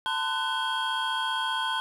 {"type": "tone cluster", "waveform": "triangle", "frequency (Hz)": [890, 1025, 1496, 3249], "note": ["A5", "C6", "F#6", "G#7"], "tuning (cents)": [20, -36, 19, -39], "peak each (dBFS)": -30, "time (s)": [0.06, 1.8], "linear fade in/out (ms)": 0, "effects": []}